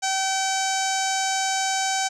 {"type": "tone with low-pass filter", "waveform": "sawtooth", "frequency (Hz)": 768, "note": "G5", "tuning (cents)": -36, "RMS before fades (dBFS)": -24, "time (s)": [0.02, 2.09], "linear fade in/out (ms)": 20, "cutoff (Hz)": 6700, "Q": 5.2, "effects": []}